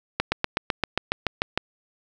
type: slowing click train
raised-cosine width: 0.3 ms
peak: -5 dBFS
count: 11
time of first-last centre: 0.2-1.576 s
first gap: 120 ms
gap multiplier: 1.03
effects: none